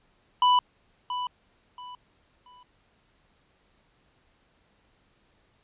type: tone with echo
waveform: square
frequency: 992 Hz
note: B5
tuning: 7 cents sharp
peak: -18 dBFS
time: 0.42-0.59 s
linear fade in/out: 2 ms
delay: 680 ms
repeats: 3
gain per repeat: -11 dB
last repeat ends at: 2.63 s
effects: pink hiss -66 dBFS RMS until 5.63 s + resampled to 8000 Hz